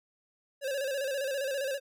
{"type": "tone with vibrato", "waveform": "square", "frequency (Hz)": 545, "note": "C#5", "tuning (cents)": -29, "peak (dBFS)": -31, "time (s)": [0.61, 1.8], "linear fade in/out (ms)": 50, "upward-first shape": "square", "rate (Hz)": 15, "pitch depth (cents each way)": 63, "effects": []}